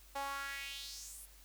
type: tone with high-pass filter sweep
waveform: sawtooth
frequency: 277.2 Hz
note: C#4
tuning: in tune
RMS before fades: -44 dBFS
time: 0.15-1.26 s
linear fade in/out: 10 ms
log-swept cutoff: 720 to 11000 Hz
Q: 3
effects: added 50 Hz sine -59 dBFS peak until 1.44 s + white hiss -62 dBFS RMS until 1.44 s